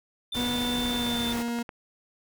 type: tone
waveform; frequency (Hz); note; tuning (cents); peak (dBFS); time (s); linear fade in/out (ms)
triangle; 3555; A7; +17; -29; 0.32-1.33; 5
type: noise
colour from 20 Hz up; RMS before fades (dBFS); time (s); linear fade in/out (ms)
pink; -36; 0.34-1.43; 10
type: tone with pitch glide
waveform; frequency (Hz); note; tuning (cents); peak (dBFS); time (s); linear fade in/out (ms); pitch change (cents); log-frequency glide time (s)
40% pulse; 243.8 to 236; B3 to A#3; -22 to +22; -27; 0.36-1.63; 10; -56; 0.85-1.24
type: click train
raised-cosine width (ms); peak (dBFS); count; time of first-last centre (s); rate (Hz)
0.5; -24; 11; 0.65-1.692; 9.6
effects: none